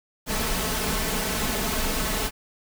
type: noise with comb filter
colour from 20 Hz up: pink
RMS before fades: -26 dBFS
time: 0.26-2.31 s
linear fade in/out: 50 ms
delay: 4.6 ms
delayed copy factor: +0.65
effects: none